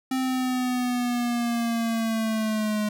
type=linear sweep; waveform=square; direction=down; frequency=261.6 to 210 Hz; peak=-24 dBFS; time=0.11-2.89 s; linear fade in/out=5 ms; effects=none

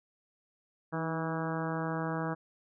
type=harmonic tone with a mistuned harmonic; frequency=162.4 Hz; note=E3; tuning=26 cents flat; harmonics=1 / 2 / 3 / 4 / 5 / 6 / 7 / 8 / 9 / 10; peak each=-35 / -38 / -40 / -41 / -42 / -43 / -43 / -44 / -45 / -45 dBFS; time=0.92-2.35 s; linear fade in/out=20 ms; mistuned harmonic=2; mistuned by=-34 cents; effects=none

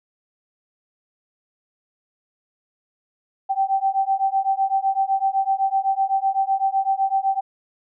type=beating tone pair; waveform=sine; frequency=773 / 780.9 Hz; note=G5 / G5; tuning=-24 / -7 cents; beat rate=7.9 Hz; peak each=-21 dBFS; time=3.49-7.41 s; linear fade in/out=20 ms; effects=none

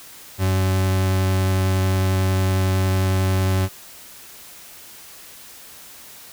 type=tone with vibrato; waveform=40% pulse; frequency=94.5 Hz; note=F#2; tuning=37 cents sharp; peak=-16 dBFS; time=0.38-3.69 s; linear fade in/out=50 ms; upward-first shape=triangle; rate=11 Hz; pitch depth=10 cents each way; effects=white hiss -42 dBFS RMS until 6.32 s

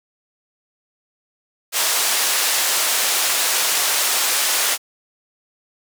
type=band-pass noise; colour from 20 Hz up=white; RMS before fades=-19 dBFS; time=1.72-4.78 s; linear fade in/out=50 ms; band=550 to 11000 Hz; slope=12 dB/octave; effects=none

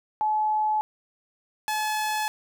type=tone pair in turn; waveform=sine / sawtooth; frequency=857 / 857 Hz; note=A5 / A5; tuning=-46 / -46 cents; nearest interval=unison; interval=0 cents; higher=neither; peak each=-21 / -21 dBFS; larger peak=neither; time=0.21-0.81 / 1.68-2.28 s; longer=neither; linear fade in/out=0 ms; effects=none

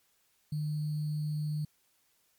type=tone with sample-and-hold; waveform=sine; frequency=151.2 Hz; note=D#3; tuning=49 cents flat; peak=-30 dBFS; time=0.52-1.65 s; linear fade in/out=5 ms; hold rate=4410 Hz; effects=white hiss -71 dBFS RMS until 2.38 s + MP3 96 kbps

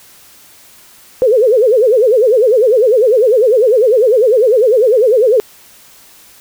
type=tone with vibrato; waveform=sine; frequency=469.3 Hz; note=A#4; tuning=12 cents sharp; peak=-6 dBFS; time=1.22-5.4 s; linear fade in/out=0 ms; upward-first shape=sine; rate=10 Hz; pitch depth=220 cents each way; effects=white hiss -42 dBFS RMS until 6.4 s

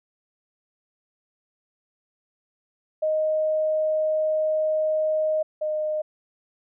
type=tone pair in turn; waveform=sine; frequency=622.3 / 614.4 Hz; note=D#5 / D#5; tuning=0 / -22 cents; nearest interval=unison; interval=22 cents; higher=first; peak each=-20 / -23 dBFS; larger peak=first; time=3.02-5.43 / 5.61-6.02 s; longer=first; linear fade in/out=10 ms; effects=none

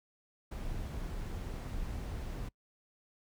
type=noise; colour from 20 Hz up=brown; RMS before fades=-39 dBFS; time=0.51-2.49 s; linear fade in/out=10 ms; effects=noise-tail reverb RT60 0.1 s tail -25 dB re dry

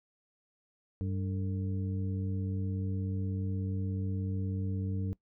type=harmonic tone with a mistuned harmonic; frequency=96.6 Hz; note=G2; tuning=25 cents flat; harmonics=1 / 2 / 3 / 5; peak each=-32 / -38 / -42 / -46 dBFS; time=1.01-5.13 s; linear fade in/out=0 ms; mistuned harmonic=5; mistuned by=-120 cents; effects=noise-tail reverb RT60 0.1 s tail -20 dB re dry

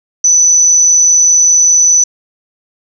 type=tone with amplitude modulation; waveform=sine; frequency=5990 Hz; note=F#8; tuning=20 cents sharp; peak=-3 dBFS; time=0.24-2.04 s; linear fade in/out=5 ms; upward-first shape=sine; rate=165 Hz; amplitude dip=35%; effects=none

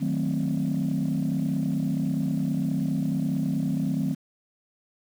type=chord; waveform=sine; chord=D# diminished seventh; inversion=none; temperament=equal; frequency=155.56 / 185 / 220 / 261.6 Hz; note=D#3 / F#3 / A3 / C4; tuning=0 / 0 / 0 / 0 cents; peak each=-27 / -28 / -29 / -27 dBFS; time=0-4.15 s; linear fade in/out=20 ms; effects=tanh soft clip ceiling -18 dBFS + 8-bit

